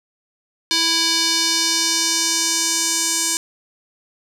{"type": "tone with band-pass filter sweep", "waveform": "square", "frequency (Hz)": 330, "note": "E4", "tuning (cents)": 2, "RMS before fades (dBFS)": -19, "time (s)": [0.71, 3.37], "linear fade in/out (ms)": 0, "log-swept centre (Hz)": [4500, 7300], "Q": 2.3, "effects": []}